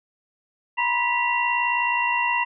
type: tone cluster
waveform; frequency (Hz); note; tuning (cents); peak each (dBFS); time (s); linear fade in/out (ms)
sine; 959 / 1018 / 1965 / 2753; A#5 / C6 / B6 / F7; +49 / -48 / -9 / -25; -23 / -30 / -26 / -25; 0.77-2.45; 20
effects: none